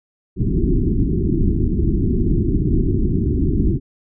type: low-pass noise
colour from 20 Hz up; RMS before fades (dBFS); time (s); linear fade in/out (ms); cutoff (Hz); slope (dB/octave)
pink; -17; 0.36-3.8; 50; 390; 96
effects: none